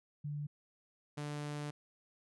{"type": "tone pair in turn", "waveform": ["sine", "sawtooth"], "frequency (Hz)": [146.83, 147.37], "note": ["D3", "D3"], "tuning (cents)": [0, 6], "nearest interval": "unison", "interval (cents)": 6, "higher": "second", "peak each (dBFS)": [-37, -35], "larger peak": "second", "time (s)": [[0.24, 0.47], [1.17, 1.71]], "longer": "second", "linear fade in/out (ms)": 10, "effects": ["resampled to 24000 Hz"]}